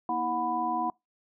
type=tone cluster; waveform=sine; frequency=237.8 / 321.6 / 732 / 993 Hz; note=A#3 / E4 / F#5 / B5; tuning=+35 / -43 / -19 / +9 cents; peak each=-37 / -35 / -30 / -30 dBFS; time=0.09-0.9 s; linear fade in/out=2 ms; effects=noise-tail reverb RT60 0.2 s tail -26 dB re dry